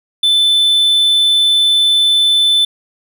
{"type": "tone", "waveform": "triangle", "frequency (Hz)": 3520, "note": "A7", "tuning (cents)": 0, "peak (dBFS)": -7, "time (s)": [0.23, 2.65], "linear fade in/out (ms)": 5, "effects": []}